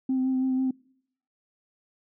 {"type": "tone with vibrato", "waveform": "sine", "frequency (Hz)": 260.4, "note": "C4", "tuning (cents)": -8, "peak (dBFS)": -21, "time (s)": [0.09, 0.71], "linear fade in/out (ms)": 5, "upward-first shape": "sine", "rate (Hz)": 6.1, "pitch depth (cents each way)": 17, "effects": ["noise-tail reverb RT60 0.7 s tail -26 dB re dry", "tanh soft clip ceiling -19 dBFS"]}